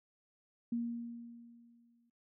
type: tone with exponential decay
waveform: sine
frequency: 235.2 Hz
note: A#3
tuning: 16 cents sharp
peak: -31 dBFS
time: 0.72-2.1 s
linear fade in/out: 5 ms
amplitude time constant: 300 ms
effects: noise-tail reverb RT60 0.1 s tail -18 dB re dry